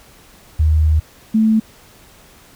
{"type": "tone pair in turn", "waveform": "sine", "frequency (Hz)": [77.78, 219.6], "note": ["D#2", "A3"], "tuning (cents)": [0, -3], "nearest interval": "octave + tritone", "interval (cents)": 1797, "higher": "second", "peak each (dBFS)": -10, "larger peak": "neither", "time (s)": [[0.59, 1], [1.34, 1.6]], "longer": "first", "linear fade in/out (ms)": 10, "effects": ["pink hiss -46 dBFS RMS until 2.55 s"]}